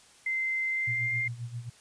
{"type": "tone with pitch glide", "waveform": "sine", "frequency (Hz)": [2076, 2106], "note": ["C7", "C7"], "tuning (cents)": [-14, 11], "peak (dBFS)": -27, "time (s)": [0.26, 1.28], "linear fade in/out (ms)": 5, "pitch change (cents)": 25, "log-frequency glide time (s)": [0.7, 1.12]}
{"type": "tone with tremolo", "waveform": "sine", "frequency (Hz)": 119.1, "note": "A#2", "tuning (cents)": 38, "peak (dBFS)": -32, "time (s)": [0.87, 1.7], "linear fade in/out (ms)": 10, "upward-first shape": "sine", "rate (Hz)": 7.5, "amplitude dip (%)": 75}
{"effects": ["white hiss -57 dBFS RMS until 1.8 s", "resampled to 22050 Hz"]}